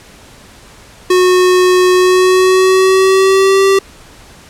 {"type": "tone with pitch glide", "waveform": "square", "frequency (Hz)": [365.4, 389.4], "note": ["F#4", "G4"], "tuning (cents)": [-22, -12], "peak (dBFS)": -7, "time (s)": [1.1, 3.79], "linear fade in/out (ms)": 5, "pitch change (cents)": 110, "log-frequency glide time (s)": [1.94, 3.65], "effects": ["pink hiss -39 dBFS RMS until 4.49 s", "low-pass 10000 Hz 12 dB/octave"]}